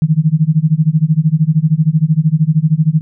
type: tone with tremolo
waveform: sine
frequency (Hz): 156.7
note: D#3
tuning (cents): +13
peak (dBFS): -5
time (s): 0.02-3.01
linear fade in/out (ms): 0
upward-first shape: sine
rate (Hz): 13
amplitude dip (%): 95
effects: none